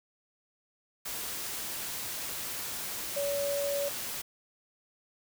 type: tone in noise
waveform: sine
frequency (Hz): 567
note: C#5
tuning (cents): +39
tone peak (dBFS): -29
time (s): 3.16-3.89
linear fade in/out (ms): 10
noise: white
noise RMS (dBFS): -37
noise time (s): 1.05-4.22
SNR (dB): +5
effects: none